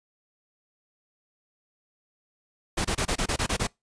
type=noise bursts; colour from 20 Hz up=pink; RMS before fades=-26 dBFS; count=9; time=2.77-3.672 s; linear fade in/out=10 ms; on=78 ms; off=25 ms; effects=noise-tail reverb RT60 0.2 s tail -25 dB re dry + resampled to 22050 Hz